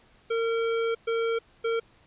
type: tone bursts at uneven times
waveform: square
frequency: 457.6 Hz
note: A#4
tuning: 32 cents flat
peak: -25 dBFS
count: 3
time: 0.3-0.95 / 1.07-1.39 / 1.64-1.8 s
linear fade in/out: 10 ms
effects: pink hiss -60 dBFS RMS until 2.06 s + resampled to 8000 Hz